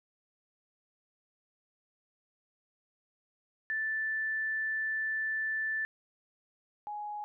sine tone pair in turn, 1760 / 834.5 Hz, A6 / G#5, 0 / +8 cents, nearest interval octave + minor second, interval 1292 cents, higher first, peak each -30 / -36 dBFS, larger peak first, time 3.7-5.85 / 6.87-7.24 s, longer first, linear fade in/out 0 ms, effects none

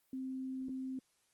sine tone with dropouts, 261.6 Hz, C4, in tune, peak -38 dBFS, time 0.13-0.99 s, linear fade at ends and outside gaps 2 ms, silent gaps 0.686-0.692 s, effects white hiss -75 dBFS RMS until 1.33 s + Opus 24 kbps

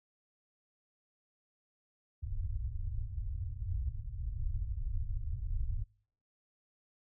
pink low-pass noise, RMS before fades -36 dBFS, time 2.22-5.84 s, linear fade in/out 10 ms, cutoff 110 Hz, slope 48 dB/octave, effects noise-tail reverb RT60 0.6 s tail -26 dB re dry

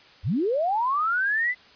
sine linear sweep, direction up, 60.6 to 2040 Hz, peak -21 dBFS, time 0.23-1.55 s, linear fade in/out 50 ms, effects white hiss -52 dBFS RMS until 1.75 s + resampled to 11025 Hz

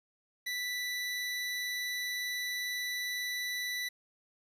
25% pulse tone, 1975.5 Hz, B6, in tune, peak -30 dBFS, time 0.46-3.89 s, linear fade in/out 10 ms, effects resampled to 32000 Hz + 10-bit

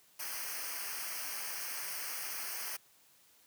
white noise with comb filter, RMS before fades -40 dBFS, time 0.19-2.77 s, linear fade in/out 10 ms, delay 0.27 ms, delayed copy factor -0.9, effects white hiss -65 dBFS RMS until 3.46 s + high-pass 60 Hz 12 dB/octave

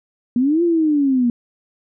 sine linear two-way sweep, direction up then down, 234.1 to 349.2 to 234.1 Hz, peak -13 dBFS, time 0.36-1.3 s, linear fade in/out 2 ms, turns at 0.63 s, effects none

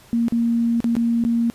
sine tone with dropouts, 233.1 Hz, A#3, in tune, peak -16 dBFS, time 0.13-1.5 s, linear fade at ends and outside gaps 0 ms, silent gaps 0.283-0.323 / 0.804-0.843 / 0.953-0.966 / 1.239-1.25 s, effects pink hiss -49 dBFS RMS until 1.54 s + resampled to 32000 Hz

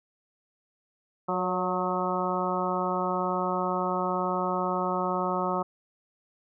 harmonic tone with a mistuned harmonic, 182.1 Hz, F#3, 27 cents flat, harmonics 1 / 2 / 3 / 4 / 5 / 6 / 7, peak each -33 / -33 / -33 / -33 / -33 / -33 / -33 dBFS, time 1.28-5.63 s, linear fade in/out 10 ms, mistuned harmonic 3, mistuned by +31 cents, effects none

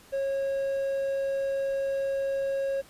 triangle tone, 546 Hz, C#5, 26 cents flat, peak -24 dBFS, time 0.12-2.82 s, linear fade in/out 20 ms, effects pink hiss -54 dBFS RMS until 2.89 s + resampled to 32000 Hz

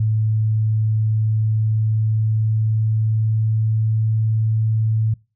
sine tone with pitch glide, 109.1 to 110.3 Hz, A2 to A2, -14 to +5 cents, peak -15 dBFS, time 0-5.14 s, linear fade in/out 5 ms, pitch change +19 cents, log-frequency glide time 1.12-4.63 s, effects noise-tail reverb RT60 0.3 s tail -25 dB re dry

